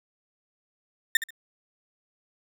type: tone with echo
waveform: 35% pulse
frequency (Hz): 1815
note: A#6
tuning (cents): -47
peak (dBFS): -15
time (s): 1.15-1.17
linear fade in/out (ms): 2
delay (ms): 68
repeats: 2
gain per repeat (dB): -12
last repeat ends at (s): 1.306
effects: none